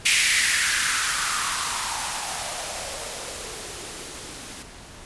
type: noise with band-pass filter sweep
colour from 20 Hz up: violet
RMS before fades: -26 dBFS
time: 0.05-4.63 s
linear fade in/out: 10 ms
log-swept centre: 2300 to 250 Hz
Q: 3.9
effects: pink hiss -43 dBFS RMS until 5.05 s + resampled to 24000 Hz